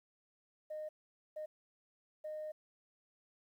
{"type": "tone bursts at uneven times", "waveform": "sine", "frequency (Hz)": 615, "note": "D#5", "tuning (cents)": -20, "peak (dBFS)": -39, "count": 3, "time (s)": [[0.7, 0.89], [1.36, 1.46], [2.24, 2.52]], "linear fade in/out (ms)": 10, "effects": ["tanh soft clip ceiling -37 dBFS", "12-bit"]}